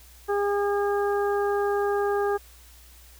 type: harmonic tone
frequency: 405.9 Hz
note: G#4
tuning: 40 cents flat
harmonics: 1 / 2 / 3 / 4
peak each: -23 / -29 / -33 / -35 dBFS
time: 0.28-2.38 s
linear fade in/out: 20 ms
effects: added 60 Hz sine -50 dBFS peak until 3.19 s + white hiss -53 dBFS RMS until 3.19 s